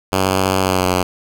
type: tone with pitch glide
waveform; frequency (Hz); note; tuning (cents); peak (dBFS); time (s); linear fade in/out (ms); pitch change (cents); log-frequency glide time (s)
5% pulse; 94.8 to 91.36; F#2 to F#2; +43 to -21; -3; 0.12-1.03; 5; -64; 0.61-0.89
effects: none